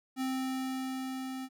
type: tone with level ramp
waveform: square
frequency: 261.6 Hz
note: C4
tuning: in tune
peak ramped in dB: -31 to -38 dBFS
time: 0.16-1.49 s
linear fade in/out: 50 ms
effects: none